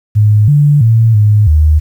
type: tone with pitch steps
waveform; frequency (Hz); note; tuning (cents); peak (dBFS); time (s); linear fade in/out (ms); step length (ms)
sine; 105.6 / 146.1 / 113.2 / 105.2 / 76.8; G#2 / D3 / A2 / G#2 / D#2; +29 / -9 / +50 / +23 / -22; -4; 0.15-1.8; 20; 330
effects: 7-bit